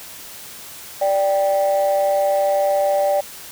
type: tone pair together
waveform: sine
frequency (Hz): 584.7 / 784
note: D5 / G5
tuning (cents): -8 / 0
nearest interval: perfect fourth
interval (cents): 508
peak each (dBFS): -15 / -19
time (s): 1.01-3.21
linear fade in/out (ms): 10
effects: tanh soft clip ceiling -10 dBFS + white hiss -37 dBFS RMS until 3.51 s